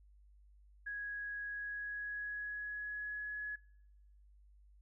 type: tone with pitch glide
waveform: sine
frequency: 1661.2 to 1690.2 Hz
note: G#6 to G#6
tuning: 0 to +30 cents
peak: -39 dBFS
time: 0.86-3.56 s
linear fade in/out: 10 ms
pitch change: +30 cents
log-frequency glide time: 1.45-3.41 s
effects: noise-tail reverb RT60 0.9 s tail -26 dB re dry + added 50 Hz sine -60 dBFS peak until 4.81 s